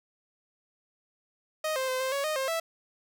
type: tone with pitch steps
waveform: sawtooth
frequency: 623 / 524 / 515 / 524 / 558 / 618 / 532 / 658 Hz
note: D#5 / C5 / C5 / C5 / C#5 / D#5 / C5 / E5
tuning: +2 / +2 / -28 / +2 / +11 / -12 / +29 / -3 cents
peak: -24 dBFS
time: 1.64-2.6 s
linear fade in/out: 5 ms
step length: 120 ms
effects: none